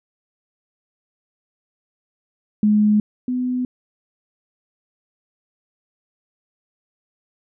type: tone pair in turn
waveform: sine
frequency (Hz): 210.5 / 250.9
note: G#3 / B3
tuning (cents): +24 / +28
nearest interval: minor third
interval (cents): 304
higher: second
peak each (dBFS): -12 / -19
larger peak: first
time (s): 2.63-3 / 3.28-3.65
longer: neither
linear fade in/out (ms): 2
effects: none